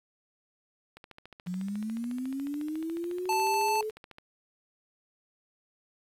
click train, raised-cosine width 0.3 ms, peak -31 dBFS, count 46, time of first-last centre 0.97-4.184 s, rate 14 Hz
sine linear sweep, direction up, 174.61 to 436.6 Hz, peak -31 dBFS, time 1.46-3.91 s, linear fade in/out 20 ms
square tone, 880 Hz, A5, in tune, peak -26 dBFS, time 3.29-3.81 s, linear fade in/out 2 ms
effects resampled to 32000 Hz + 9-bit

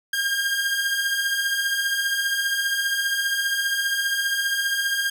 sawtooth beating tone pair, 1600 / 1615 Hz, G6 / G#6, +35 / -49 cents, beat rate 15 Hz, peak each -25 / -19 dBFS, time 0.13-5.1 s, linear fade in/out 5 ms, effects none

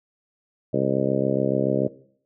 harmonic tone, 67 Hz, C2, 42 cents sharp, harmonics 2 / 3 / 4 / 5 / 6 / 7 / 8 / 9, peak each -28 / -28 / -28 / -28 / -28 / -28 / -28 / -28 dBFS, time 0.73-1.88 s, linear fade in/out 10 ms, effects noise-tail reverb RT60 0.6 s tail -19 dB re dry

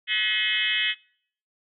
sine tone with frequency modulation, 2562 Hz, E7, 50 cents flat, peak -21 dBFS, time 0.07-0.95 s, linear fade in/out 50 ms, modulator 213 Hz, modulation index 3.8, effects noise-tail reverb RT60 0.6 s tail -24 dB re dry + AAC 48 kbps

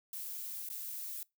violet noise with dropouts, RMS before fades -42 dBFS, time 0.13-1.23 s, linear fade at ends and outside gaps 2 ms, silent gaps 0.689-0.7 s, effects noise-tail reverb RT60 0.2 s tail -23 dB re dry

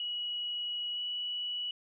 sine tone with pitch glide, 2918 to 2942 Hz, F#7 to F#7, -25 to -11 cents, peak -33 dBFS, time 0-1.71 s, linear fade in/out 2 ms, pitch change +14 cents, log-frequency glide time 0.93-0.99 s, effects none

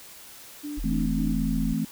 sine tone bursts, 293.7 Hz, D4, in tune, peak -31 dBFS, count 3, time 0.63-1.34 s, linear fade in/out 20 ms, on 170 ms, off 100 ms
sine tone, 40.52 Hz, E1, 29 cents flat, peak -28 dBFS, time 0.77-1.74 s, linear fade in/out 10 ms
sine chord, A minor, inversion second, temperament equal, 164.81 / 220 / 261.6 Hz, E3 / A3 / C4, 0 / 0 / 0 cents, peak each -29 / -27 / -29 dBFS, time 0.84-1.85 s, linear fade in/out 5 ms
effects white hiss -46 dBFS RMS until 1.91 s

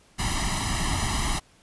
pink noise with comb filter, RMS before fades -26 dBFS, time 0.18-1.4 s, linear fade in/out 20 ms, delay 1 ms, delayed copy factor +0.9, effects pink hiss -58 dBFS RMS until 1.62 s + resampled to 24000 Hz

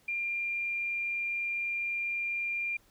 sine tone, 2392 Hz, D7, 31 cents sharp, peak -30 dBFS, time 0.08-2.77 s, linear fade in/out 5 ms, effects pink hiss -65 dBFS RMS until 2.9 s

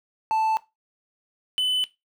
triangle tone pair in turn, 880 / 3012 Hz, A5 / F#7, 0 / +30 cents, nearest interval octave + major sixth, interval 2130 cents, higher second, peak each -18 dBFS, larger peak neither, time 0.31-0.57 / 1.58-1.84 s, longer neither, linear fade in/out 0 ms, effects noise-tail reverb RT60 0.2 s tail -17 dB re dry

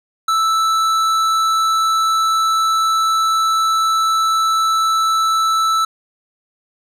sine tone with tanh clipping, 1318 Hz, E6, 1 cent flat, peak -15 dBFS, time 0.28-5.85 s, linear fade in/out 5 ms, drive 14 dB, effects none

